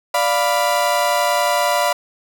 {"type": "chord", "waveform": "35% pulse", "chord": "B diminished", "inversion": "first", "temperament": "equal", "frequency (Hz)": [587.3, 698.5, 987.8], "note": ["D5", "F5", "B5"], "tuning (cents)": [0, 0, 0], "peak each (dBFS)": -18, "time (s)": [0.14, 1.93], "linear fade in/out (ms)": 5, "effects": []}